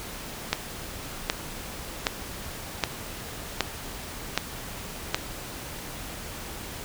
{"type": "click train", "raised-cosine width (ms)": 0.2, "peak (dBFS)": -4, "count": 7, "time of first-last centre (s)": [0.53, 5.145], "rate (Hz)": 1.3, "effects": ["pink hiss -38 dBFS RMS until 6.84 s"]}